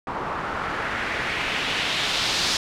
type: noise with low-pass filter sweep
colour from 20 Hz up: white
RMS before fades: -26 dBFS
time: 0.07-2.57 s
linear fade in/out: 2 ms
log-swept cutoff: 1000 to 4900 Hz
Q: 1.7
effects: none